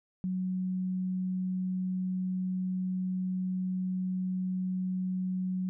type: tone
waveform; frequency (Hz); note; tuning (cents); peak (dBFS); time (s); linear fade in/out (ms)
sine; 185; F#3; 0; -29; 0.24-5.69; 0
effects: none